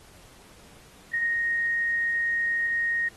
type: tone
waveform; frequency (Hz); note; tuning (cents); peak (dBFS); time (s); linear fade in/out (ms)
sine; 1864.7; A#6; 0; -23; 1.13-3.09; 10
effects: pink hiss -53 dBFS RMS until 3.16 s + AAC 32 kbps